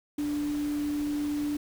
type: tone in noise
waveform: sine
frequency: 293.7 Hz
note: D4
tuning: in tune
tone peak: -27 dBFS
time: 0.18-1.57 s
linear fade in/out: 5 ms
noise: pink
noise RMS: -44 dBFS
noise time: 0.18-1.57 s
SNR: +14 dB
effects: none